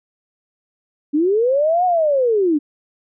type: linear two-way sweep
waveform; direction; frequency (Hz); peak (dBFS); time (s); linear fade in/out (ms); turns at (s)
sine; up then down; 280.2 to 740 to 280.2; -13; 1.13-2.59; 20; 1.85
effects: none